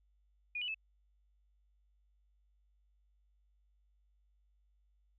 sine tone with pitch steps, 2449 / 2959 / 2612 Hz, D#7 / F#7 / E7, -28 / -1 / -17 cents, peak -36 dBFS, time 0.55-0.745 s, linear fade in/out 5 ms, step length 65 ms, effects added 50 Hz sine -69 dBFS peak until 5.18 s

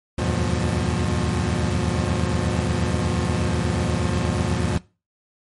25% pulse tone cluster, 76.4 / 84.7 / 101.7 / 121.6 / 178.1 Hz, D#2 / E2 / G#2 / B2 / F3, -31 / +48 / -36 / -26 / +34 cents, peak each -23 dBFS, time 0.18-4.78 s, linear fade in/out 5 ms, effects noise-tail reverb RT60 0.3 s tail -20 dB re dry + MP3 48 kbps

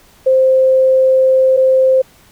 sine tone pair in turn, 523.3 / 523.3 Hz, C5 / C5, 0 / 0 cents, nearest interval unison, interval 0 cents, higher neither, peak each -7 dBFS, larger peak neither, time 0.26-1.57 / 1.57-2.02 s, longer first, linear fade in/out 10 ms, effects pink hiss -47 dBFS RMS until 2.31 s

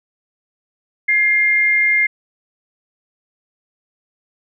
sine tone pair together, 1700 / 2112 Hz, G#6 / C7, +40 / +16 cents, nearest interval major third, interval 376 cents, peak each -23 / -12 dBFS, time 1.08-2.07 s, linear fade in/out 10 ms, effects none

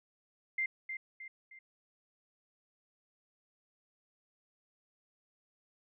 sine tone with echo, 2093 Hz, C7, in tune, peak -30 dBFS, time 0.58-0.66 s, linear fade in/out 5 ms, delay 310 ms, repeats 3, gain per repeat -7 dB, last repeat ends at 1.59 s, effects none

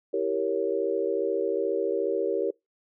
sine chord, E diminished seventh, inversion none, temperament equal, 329.6 / 392 / 466.2 / 554.4 Hz, E4 / G4 / Bb4 / Db5, 0 / 0 / 0 / 0 cents, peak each -33 / -28 / -28 / -31 dBFS, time 0.13-2.51 s, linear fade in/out 10 ms, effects noise-tail reverb RT60 0.2 s tail -25 dB re dry

